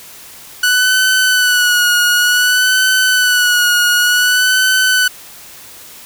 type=tone with vibrato; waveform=sawtooth; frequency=1480 Hz; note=F#6; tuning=in tune; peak=-6 dBFS; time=0.63-5.08 s; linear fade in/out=5 ms; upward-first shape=sine; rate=0.55 Hz; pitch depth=43 cents each way; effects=white hiss -36 dBFS RMS until 6.05 s